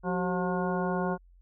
harmonic tone with a mistuned harmonic, 179.5 Hz, F3, 48 cents sharp, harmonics 1 / 2 / 3 / 4 / 5 / 6 / 8, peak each -30 / -33 / -35 / -36 / -37 / -38 / -39 dBFS, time 0.03-1.18 s, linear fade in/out 50 ms, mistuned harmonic 2, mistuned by +87 cents, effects added 44 Hz sine -54 dBFS peak until 1.41 s

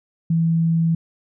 sine tone, 164.81 Hz, E3, in tune, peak -15 dBFS, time 0.3-0.95 s, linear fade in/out 5 ms, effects none

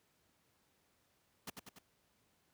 pink noise with echo, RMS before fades -44 dBFS, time 1.47-1.5 s, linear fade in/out 5 ms, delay 96 ms, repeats 3, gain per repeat -4 dB, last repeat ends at 1.788 s, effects pink hiss -75 dBFS RMS until 2.53 s + high-pass 80 Hz 12 dB/octave

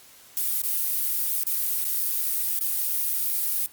violet noise with dropouts, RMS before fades -25 dBFS, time 0.37-3.66 s, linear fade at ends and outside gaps 0 ms, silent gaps 0.618-0.637 / 1.433-1.468 / 1.843-1.852 / 2.589-2.61 s, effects white hiss -51 dBFS RMS until 3.72 s + Opus 48 kbps

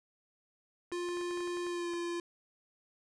clicks, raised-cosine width 0.5 ms, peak -35 dBFS, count 11, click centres 0.917 / 1.088 / 1.171 / 1.212 / 1.31 / 1.374 / 1.406 / 1.475 / 1.571 / 1.667 / 1.936 s
square tone with pitch glide, 351.3 to 344.7 Hz, F4 to F4, +10 to -23 cents, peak -35 dBFS, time 0.92-2.2 s, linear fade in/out 2 ms, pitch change -33 cents, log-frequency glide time 1.67-1.91 s
effects resampled to 22050 Hz

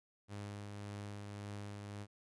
sawtooth tone with tremolo, 102.2 Hz, G#2, 27 cents flat, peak -39 dBFS, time 0.28-2.07 s, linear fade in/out 50 ms, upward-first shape triangle, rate 1.8 Hz, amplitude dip 30%, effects resampled to 24000 Hz

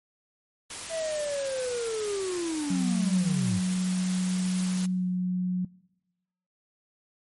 white noise, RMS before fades -37 dBFS, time 0.7-4.86 s, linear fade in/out 5 ms
triangle linear sweep, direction down, 664 to 92.2 Hz, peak -26 dBFS, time 0.89-3.61 s, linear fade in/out 50 ms
sine tone with pitch glide, 183.9 to 181.89 Hz, F#3 to F#3, -10 to -29 cents, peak -24 dBFS, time 2.7-5.65 s, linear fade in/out 5 ms, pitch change -19 cents, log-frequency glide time 4.94-5.06 s
effects noise-tail reverb RT60 1.0 s tail -23 dB re dry + MP3 48 kbps

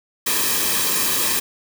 white noise with comb filter, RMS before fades -20 dBFS, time 0.26-1.4 s, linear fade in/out 10 ms, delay 1.4 ms, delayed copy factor -0.65, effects none

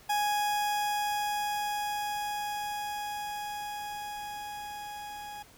40% pulse tone with level ramp, 830.6 Hz, G#5, in tune, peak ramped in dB -25 to -39 dBFS, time 0.09-5.43 s, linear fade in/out 10 ms, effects pink hiss -56 dBFS RMS until 5.57 s

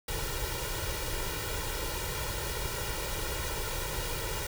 pink noise with comb filter, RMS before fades -34 dBFS, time 0.08-4.47 s, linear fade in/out 5 ms, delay 2.1 ms, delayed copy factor +0.85, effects none

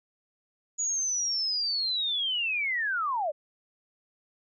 sine linear sweep, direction down, 6850 to 554.4 Hz, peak -26 dBFS, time 0.78-3.32 s, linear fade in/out 20 ms, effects none

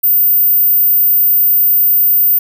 sine tone, 14670 Hz, A#9, 29 cents flat, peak -7 dBFS, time 0.03-2.39 s, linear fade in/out 10 ms, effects none

